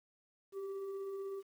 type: tone with frequency modulation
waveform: sine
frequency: 392 Hz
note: G4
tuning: in tune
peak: -39 dBFS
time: 0.52-1.43 s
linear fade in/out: 50 ms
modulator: 768 Hz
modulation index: 0.3
effects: 11-bit